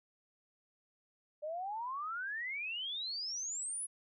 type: exponential sweep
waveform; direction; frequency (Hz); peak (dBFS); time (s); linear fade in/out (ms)
sine; up; 587.3 to 10548; -37; 1.42-3.87; 20
effects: none